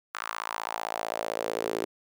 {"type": "tone with high-pass filter sweep", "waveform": "sawtooth", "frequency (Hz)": 55.6, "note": "A1", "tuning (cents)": 19, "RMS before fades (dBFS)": -33, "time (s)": [0.14, 1.85], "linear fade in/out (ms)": 10, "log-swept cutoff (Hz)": [1300, 380], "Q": 3.1, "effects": []}